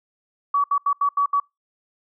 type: tone bursts at uneven times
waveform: sine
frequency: 1137 Hz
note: C#6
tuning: 44 cents sharp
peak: -16 dBFS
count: 6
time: 0.54-0.64 / 0.71-0.78 / 0.86-0.93 / 1.01-1.09 / 1.17-1.26 / 1.33-1.4 s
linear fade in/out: 5 ms
effects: noise-tail reverb RT60 0.2 s tail -25 dB re dry